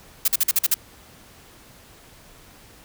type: noise bursts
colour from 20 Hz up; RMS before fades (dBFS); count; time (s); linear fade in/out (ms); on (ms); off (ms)
blue; -18; 7; 0.25-0.743; 5; 31; 46
effects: pink hiss -49 dBFS RMS until 2.84 s